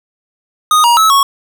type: tone with pitch steps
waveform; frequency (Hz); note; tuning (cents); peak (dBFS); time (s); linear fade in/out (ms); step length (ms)
square; 1240 / 949 / 1298 / 1106; D#6 / A#5 / E6 / C#6; -6 / +31 / -27 / -4; -7; 0.71-1.23; 2; 130
effects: none